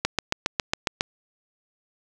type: click train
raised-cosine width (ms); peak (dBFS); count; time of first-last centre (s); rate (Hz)
0.2; -4; 8; 0.05-1.009; 7.3
effects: none